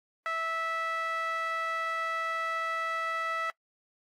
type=tone with band-pass filter; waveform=sawtooth; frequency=655 Hz; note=E5; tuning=11 cents flat; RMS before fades=-32 dBFS; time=0.26-3.5 s; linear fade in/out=0 ms; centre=1600 Hz; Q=6; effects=noise-tail reverb RT60 0.1 s tail -23 dB re dry + AAC 48 kbps